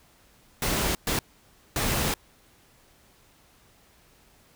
pink noise bursts at uneven times, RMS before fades -26 dBFS, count 3, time 0.62-0.95 / 1.07-1.19 / 1.76-2.14 s, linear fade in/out 2 ms, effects pink hiss -59 dBFS RMS until 4.55 s

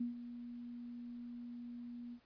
sine tone with ADSR envelope, 240 Hz, B3, 49 cents flat, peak -34 dBFS, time 0-2.2 s, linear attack 8 ms, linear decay 130 ms, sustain -11 dB, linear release 73 ms, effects pink hiss -71 dBFS RMS until 2.25 s + resampled to 11025 Hz

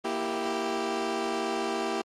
20% pulse chord, E diminished, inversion second, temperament equal, 233.1 / 329.6 / 392 Hz, Bb3 / E4 / G4, 0 / 0 / 0 cents, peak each -30 / -28 / -26 dBFS, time 0.04-2.02 s, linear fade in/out 10 ms, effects low-pass 7000 Hz 12 dB/octave + Opus 24 kbps

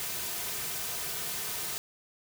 white noise with comb filter, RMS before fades -35 dBFS, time 0-1.78 s, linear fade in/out 0 ms, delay 3.6 ms, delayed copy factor -0.5, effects none

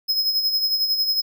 square tone with tremolo, 5120 Hz, D#8, 49 cents sharp, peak -17 dBFS, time 0.08-1.22 s, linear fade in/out 20 ms, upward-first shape sine, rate 11 Hz, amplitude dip 55%, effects none

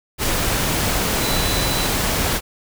sine tone in noise, 3985 Hz, B7, 15 cents sharp, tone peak -27 dBFS, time 1.19-1.9 s, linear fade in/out 50 ms, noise pink, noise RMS -20 dBFS, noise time 0.18-2.41 s, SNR -10 dB, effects none

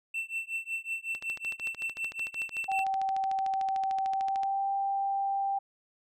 triangle tone with tremolo, 2685 Hz, E7, 31 cents sharp, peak -27 dBFS, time 0.14-2.84 s, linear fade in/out 5 ms, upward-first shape triangle, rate 5.4 Hz, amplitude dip 100%
click train, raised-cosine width 0.2 ms, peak -25 dBFS, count 45, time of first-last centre 1.15-4.434 s, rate 13.4 Hz
sine tone with pitch glide, 773 to 788.3 Hz, G5 to G5, -24 to +9 cents, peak -27 dBFS, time 2.68-5.59 s, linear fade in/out 10 ms, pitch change +33 cents, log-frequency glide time 4.07-4.7 s
effects none

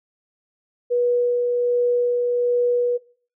sine tone with tremolo, 486 Hz, B4, 28 cents flat, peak -16 dBFS, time 0.9-2.98 s, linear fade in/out 20 ms, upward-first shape sine, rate 1.3 Hz, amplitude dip 25%, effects noise-tail reverb RT60 0.4 s tail -18 dB re dry

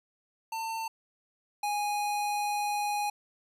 square tone pair in turn, 898 / 827.2 Hz, A5 / G#5, +35 / -7 cents, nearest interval minor second, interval 142 cents, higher first, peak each -33 / -29 dBFS, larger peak second, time 0.52-0.88 / 1.63-3.1 s, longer second, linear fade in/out 5 ms, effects resampled to 32000 Hz

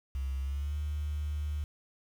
triangle tone with pitch glide, 67 to 74.34 Hz, C2 to D2, +42 to +22 cents, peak -27 dBFS, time 0.15-1.64 s, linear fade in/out 0 ms, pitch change +180 cents, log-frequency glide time 0.41-0.77 s, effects tanh soft clip ceiling -29 dBFS + 9-bit

